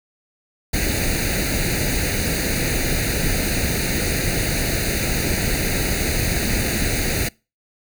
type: noise with comb filter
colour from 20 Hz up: pink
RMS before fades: -21 dBFS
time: 0.73-7.29 s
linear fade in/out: 10 ms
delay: 0.46 ms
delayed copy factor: +0.85
effects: noise-tail reverb RT60 0.3 s tail -25 dB re dry